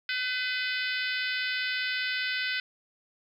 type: harmonic tone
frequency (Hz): 505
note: B4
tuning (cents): +39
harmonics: 3 / 4 / 5 / 6 / 7 / 8 / 9 / 10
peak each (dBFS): -32 / -34 / -36 / -38 / -39 / -40 / -41 / -42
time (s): 0.09-2.6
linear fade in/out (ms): 2
effects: 10-bit